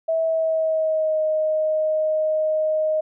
sine tone with pitch glide, 650 to 622.8 Hz, E5 to D#5, -24 to +2 cents, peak -18 dBFS, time 0.08-3.01 s, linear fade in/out 10 ms, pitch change -74 cents, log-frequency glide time 0.23-1.22 s, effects none

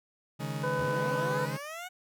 40% pulse chord, C# suspended second, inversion none, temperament just, 138.59 / 155.92 / 207.9 Hz, C#3 / D#3 / G#3, 0 / +4 / +2 cents, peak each -35 / -36 / -40 dBFS, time 0.39-1.58 s, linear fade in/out 20 ms
harmonic tone, 501 Hz, B4, 25 cents sharp, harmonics 1 / 2 / 3, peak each -31 / -34 / -36 dBFS, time 0.63-1.46 s, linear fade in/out 10 ms
15% pulse linear sweep, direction up, 57 to 745 Hz, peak -32 dBFS, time 0.78-1.89 s, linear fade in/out 20 ms
effects none

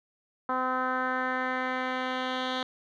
10% pulse tone with low-pass filter sweep, 256.5 Hz, C4, 34 cents flat, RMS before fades -30 dBFS, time 0.49-2.63 s, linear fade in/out 2 ms, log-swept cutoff 1200 to 3500 Hz, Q 2.8, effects none

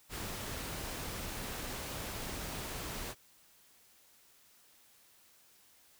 pink noise, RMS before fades -41 dBFS, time 0.09-3.15 s, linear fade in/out 50 ms, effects white hiss -64 dBFS RMS until 5.99 s

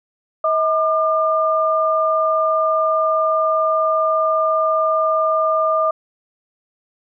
sine tone pair together, 637 / 1202.5 Hz, D#5 / D6, +41 / +41 cents, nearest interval major seventh, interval 1100 cents, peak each -17 dBFS, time 0.44-5.91 s, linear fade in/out 5 ms, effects none

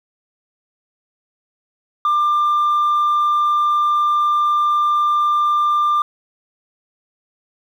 sine tone, 1192 Hz, D6, 25 cents sharp, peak -11 dBFS, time 2.05-6.02 s, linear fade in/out 2 ms, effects tanh soft clip ceiling -12 dBFS + 8-bit

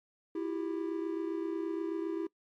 triangle tone cluster, 329.1 / 357.1 / 396 Hz, E4 / F4 / G4, -3 / +39 / +18 cents, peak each -32 / -40 / -36 dBFS, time 0.35-2.27 s, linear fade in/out 5 ms, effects noise-tail reverb RT60 0.1 s tail -22 dB re dry + MP3 64 kbps

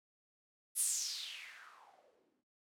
violet noise with low-pass filter sweep, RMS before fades -42 dBFS, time 0.75-2.44 s, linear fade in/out 50 ms, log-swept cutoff 11000 to 230 Hz, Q 4.9, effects none

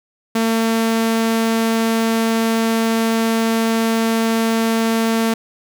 sawtooth tone, 225.9 Hz, A3, 46 cents sharp, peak -11 dBFS, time 0.35-5.34 s, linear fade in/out 5 ms, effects none

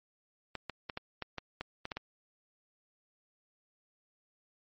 clicks, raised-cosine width 0.3 ms, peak -21 dBFS, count 10, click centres 0.553 / 0.697 / 0.898 / 0.974 / 1.223 / 1.383 / 1.61 / 1.854 / 1.918 / 1.97 s, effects MP3 32 kbps

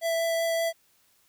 square tone with vibrato, 663 Hz, E5, 10 cents sharp, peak -25 dBFS, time 0.01-0.73 s, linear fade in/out 50 ms, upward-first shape triangle, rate 5.2 Hz, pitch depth 9 cents each way, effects white hiss -65 dBFS RMS until 1.28 s

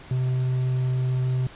triangle tone with quantisation, 128.1 Hz, C3, 36 cents flat, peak -19 dBFS, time 0.11-1.47 s, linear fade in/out 2 ms, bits 8, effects pink hiss -45 dBFS RMS until 1.55 s + resampled to 8000 Hz

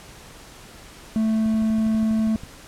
triangle tone, 220 Hz, A3, in tune, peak -16 dBFS, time 1.16-2.36 s, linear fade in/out 0 ms
click train, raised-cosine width 5 ms, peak -24 dBFS, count 13, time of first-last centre 1.46-2.436 s, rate 12.3 Hz
effects pink hiss -44 dBFS RMS until 2.67 s + low-pass 11000 Hz 12 dB/octave

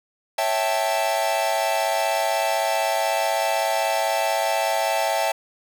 45% pulse chord, A dominant seventh, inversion first, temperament equal, 554.4 / 659.3 / 784 / 880 Hz, C#5 / E5 / G5 / A5, 0 / 0 / 0 / 0 cents, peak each -29 / -24 / -26 / -26 dBFS, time 0.38-5.32 s, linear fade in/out 5 ms, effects none

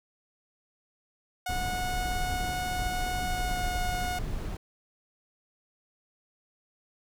sawtooth tone with pitch glide, 730 to 725 Hz, F#5 to F#5, -24 to -35 cents, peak -27 dBFS, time 1.46-4.19 s, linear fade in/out 5 ms, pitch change -11 cents, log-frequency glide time 3.3-3.64 s
brown noise, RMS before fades -33 dBFS, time 1.49-4.57 s, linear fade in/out 5 ms
effects none

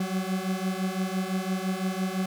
40% pulse beating tone pair, 185 / 190.9 Hz, F#3 / G3, 0 / -46 cents, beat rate 5.9 Hz, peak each -29 dBFS, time 0-2.26 s, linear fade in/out 5 ms, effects none

